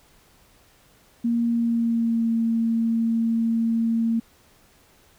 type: tone with pitch glide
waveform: sine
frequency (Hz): 234.2 to 228.3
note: A#3 to A#3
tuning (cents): +8 to -36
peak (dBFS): -19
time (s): 1.24-4.2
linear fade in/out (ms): 10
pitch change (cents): -44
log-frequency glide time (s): 1.45-2.33
effects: pink hiss -57 dBFS RMS until 5.18 s